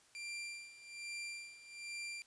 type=tone with tremolo; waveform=sawtooth; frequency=2370 Hz; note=D7; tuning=15 cents sharp; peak=-38 dBFS; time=0.15-2.22 s; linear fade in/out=0 ms; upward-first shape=sine; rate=1.2 Hz; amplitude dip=80%; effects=white hiss -67 dBFS RMS until 2.26 s + resampled to 22050 Hz